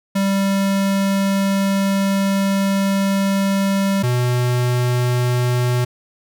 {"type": "tone pair in turn", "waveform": "square", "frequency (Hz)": [196, 123.47], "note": ["G3", "B2"], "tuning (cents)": [0, 0], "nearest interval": "minor sixth", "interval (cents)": 800, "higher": "first", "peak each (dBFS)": -16, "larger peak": "neither", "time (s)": [[0.15, 4.03], [4.03, 5.85]], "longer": "first", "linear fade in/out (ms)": 10, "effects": []}